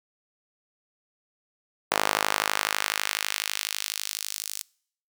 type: tone with high-pass filter sweep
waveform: sawtooth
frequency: 52 Hz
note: G#1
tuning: 3 cents sharp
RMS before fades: -29 dBFS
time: 1.91-4.63 s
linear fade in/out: 10 ms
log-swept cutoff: 730 to 6500 Hz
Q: 0.89
effects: noise-tail reverb RT60 0.6 s tail -25 dB re dry